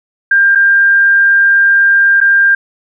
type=tone with dropouts; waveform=sine; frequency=1596 Hz; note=G6; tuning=31 cents sharp; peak=-5 dBFS; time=0.31-2.55 s; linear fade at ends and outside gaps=5 ms; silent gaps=0.551-0.555 / 2.204-2.212 s; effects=none